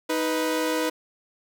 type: tone pair together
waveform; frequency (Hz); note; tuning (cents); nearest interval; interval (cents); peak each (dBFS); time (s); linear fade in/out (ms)
sawtooth; 313.7 / 493.9; D#4 / B4; +14 / 0; minor sixth; 786; -22; 0.09-0.9; 10
effects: none